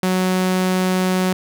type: tone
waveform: sawtooth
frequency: 185 Hz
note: F#3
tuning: in tune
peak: -12 dBFS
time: 0.03-1.33 s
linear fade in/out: 2 ms
effects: none